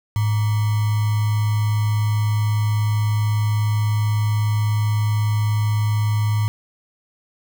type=tone with sample-and-hold; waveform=sine; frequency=106.3 Hz; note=G#2; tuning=41 cents sharp; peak=-16 dBFS; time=0.16-6.48 s; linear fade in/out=0 ms; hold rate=1050 Hz; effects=none